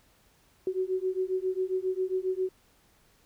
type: beating tone pair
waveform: sine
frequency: 370 / 377.4 Hz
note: F#4 / F#4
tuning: 0 / +34 cents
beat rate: 7.4 Hz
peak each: -30 dBFS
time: 0.67-2.49 s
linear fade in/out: 2 ms
effects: pink hiss -64 dBFS RMS until 3.25 s